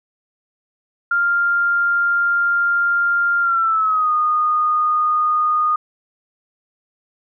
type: tone with pitch glide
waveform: sine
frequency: 1396.9 to 1230.2 Hz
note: F6 to D#6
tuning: 0 to -20 cents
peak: -14 dBFS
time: 1.11-5.76 s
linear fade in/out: 5 ms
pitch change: -220 cents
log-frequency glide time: 3.41-4.12 s
effects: none